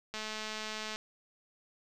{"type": "click train", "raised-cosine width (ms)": 0.2, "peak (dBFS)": -22, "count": 178, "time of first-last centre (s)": [0.14, 0.959], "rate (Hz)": 216, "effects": []}